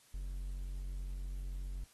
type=tone; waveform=triangle; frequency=45.89 Hz; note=F#1; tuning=14 cents flat; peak=-36 dBFS; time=0.14-1.84 s; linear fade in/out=0 ms; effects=white hiss -65 dBFS RMS until 1.93 s + AAC 32 kbps